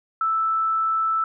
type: tone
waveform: sine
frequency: 1318.5 Hz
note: E6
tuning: in tune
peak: -19 dBFS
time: 0.21-1.24 s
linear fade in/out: 2 ms
effects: none